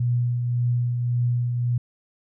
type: tone with tremolo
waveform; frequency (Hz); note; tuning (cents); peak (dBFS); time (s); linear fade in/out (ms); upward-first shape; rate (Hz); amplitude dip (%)
sine; 121.4; B2; -29; -18; 0-1.78; 5; triangle; 1.8; 40
effects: none